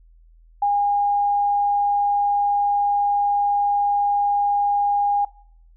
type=tone; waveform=sine; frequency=814 Hz; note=G#5; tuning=35 cents flat; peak=-16 dBFS; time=0.62-5.25 s; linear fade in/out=5 ms; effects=noise-tail reverb RT60 0.6 s tail -22 dB re dry + added 41 Hz sine -48 dBFS peak until 5.76 s

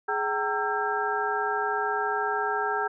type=tone cluster; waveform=sine; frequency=418.6 / 769 / 917 / 1337 / 1603 Hz; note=G#4 / G5 / A#5 / E6 / G6; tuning=+14 / -33 / -29 / +24 / +38 cents; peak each=-31 dBFS; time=0.08-2.88 s; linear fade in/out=10 ms; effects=none

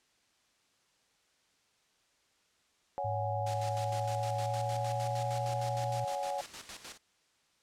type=chord; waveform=sine; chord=C# suspended fourth; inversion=none; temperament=equal with one note detuned; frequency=561.1 / 740 / 830.6 Hz; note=C#5 / F#5 / G#5; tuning=+21 / 0 / 0 cents; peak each=-37 dBFS; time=2.98-6.41 s; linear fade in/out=0 ms
type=tone with pitch glide; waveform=sine; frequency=105.4 to 118.31 Hz; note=G#2 to A#2; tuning=+26 to +26 cents; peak=-35 dBFS; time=3.04-6.05 s; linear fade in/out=10 ms; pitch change=+200 cents; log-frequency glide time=3.18-5.33 s
type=noise with tremolo; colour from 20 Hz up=white; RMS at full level=-42 dBFS; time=3.46-6.98 s; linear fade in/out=10 ms; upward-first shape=square; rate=6.5 Hz; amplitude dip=65%
effects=white hiss -71 dBFS RMS until 7.62 s + low-pass 7000 Hz 12 dB/octave

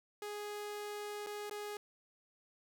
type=tone with dropouts; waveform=sawtooth; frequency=415.3 Hz; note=G#4; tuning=in tune; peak=-37 dBFS; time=0.22-1.77 s; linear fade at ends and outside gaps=2 ms; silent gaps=1.264-1.269 / 1.497-1.51 s; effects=none

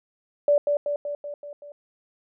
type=tone with echo; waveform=sine; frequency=581 Hz; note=D5; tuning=19 cents flat; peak=-15 dBFS; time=0.48-0.58 s; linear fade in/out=2 ms; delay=190 ms; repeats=6; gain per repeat=-4 dB; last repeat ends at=1.72 s; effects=none

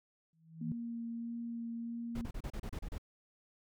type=tone with exponential growth; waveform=sine; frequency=162.1 Hz; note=E3; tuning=29 cents flat; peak=-33 dBFS; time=0.33-0.72 s; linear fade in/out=2 ms; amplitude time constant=84 ms
type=tone with vibrato; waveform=sine; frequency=233.1 Hz; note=A#3; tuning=in tune; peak=-38 dBFS; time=0.61-2.26 s; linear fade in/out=5 ms; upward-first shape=sine; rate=1.6 Hz; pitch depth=10 cents each way
type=noise bursts; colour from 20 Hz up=brown; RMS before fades=-40 dBFS; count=9; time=2.15-2.982 s; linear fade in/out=5 ms; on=64 ms; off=32 ms
effects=none

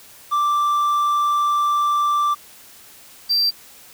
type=tone pair in turn; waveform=triangle; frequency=1174.7 / 4699 Hz; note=D6 / D8; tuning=0 / 0 cents; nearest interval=2 octaves; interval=2400 cents; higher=second; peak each=-14 dBFS; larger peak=neither; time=0.31-2.35 / 3.29-3.51 s; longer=first; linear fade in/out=20 ms; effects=white hiss -45 dBFS RMS until 3.93 s

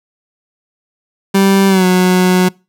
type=tone with pitch glide; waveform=30% pulse; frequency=195 to 183 Hz; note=G3 to F#3; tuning=-9 to -19 cents; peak=-5 dBFS; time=1.34-2.49 s; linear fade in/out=10 ms; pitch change=-110 cents; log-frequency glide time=1.68-1.85 s; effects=noise-tail reverb RT60 0.3 s tail -26 dB re dry

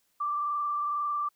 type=tone with frequency modulation; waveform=sine; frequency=1174.7 Hz; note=D6; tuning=in tune; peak=-27 dBFS; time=0.2-1.29 s; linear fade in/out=10 ms; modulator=22.1 Hz; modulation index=0.8; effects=white hiss -72 dBFS RMS until 1.35 s

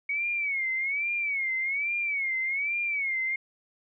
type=tone with vibrato; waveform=sine; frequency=2228 Hz; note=C#7; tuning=8 cents sharp; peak=-26 dBFS; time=0.09-3.36 s; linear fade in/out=5 ms; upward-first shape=sine; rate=1.2 Hz; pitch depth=130 cents each way; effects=none

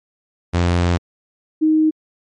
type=tone pair in turn; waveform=sawtooth / sine; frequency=87.31 / 312.4 Hz; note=F2 / D#4; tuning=0 / +7 cents; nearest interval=octave + minor seventh; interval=2207 cents; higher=second; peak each=-10 / -11 dBFS; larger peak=first; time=0.53-0.98 / 1.61-1.91 s; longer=first; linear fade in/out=20 ms; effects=low-pass 6000 Hz 12 dB/octave + MP3 48 kbps

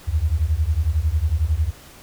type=beating tone pair; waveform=sine; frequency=72.6 / 83.6 Hz; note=D2 / E2; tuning=-19 / +25 cents; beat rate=11 Hz; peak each=-20 dBFS; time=0.07-1.71 s; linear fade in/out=20 ms; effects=pink hiss -45 dBFS RMS until 2.02 s

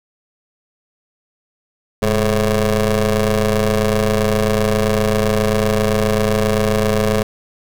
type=ring-modulated tone; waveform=20% pulse; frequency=110.6 Hz; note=A2; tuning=9 cents sharp; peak=-6 dBFS; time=2.02-7.23 s; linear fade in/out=5 ms; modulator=318 Hz; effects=none

